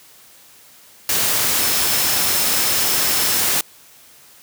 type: tone in noise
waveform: sine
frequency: 5274 Hz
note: E8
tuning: in tune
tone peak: -27 dBFS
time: 1.58-3.4 s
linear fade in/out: 2 ms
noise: white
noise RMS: -18 dBFS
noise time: 1.09-3.61 s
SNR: -12 dB
effects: white hiss -47 dBFS RMS until 4.42 s + high-pass 60 Hz 12 dB/octave